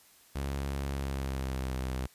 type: tone with pitch glide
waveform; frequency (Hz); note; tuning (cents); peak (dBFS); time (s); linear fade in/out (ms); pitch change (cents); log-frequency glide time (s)
sawtooth; 69 to 64.75; C#2 to C2; -7 to -17; -28; 0.35-2.07; 10; -110; 0.91-1.74
effects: white hiss -60 dBFS RMS until 2.14 s + resampled to 32000 Hz